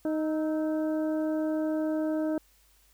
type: harmonic tone with a mistuned harmonic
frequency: 311.1 Hz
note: D#4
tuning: in tune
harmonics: 1 / 2 / 3 / 4 / 5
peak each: -27 / -32 / -46 / -49 / -48 dBFS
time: 0.05-2.38 s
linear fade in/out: 2 ms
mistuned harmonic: 4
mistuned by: +74 cents
effects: added 50 Hz sine -64 dBFS peak until 2.93 s + white hiss -64 dBFS RMS until 2.93 s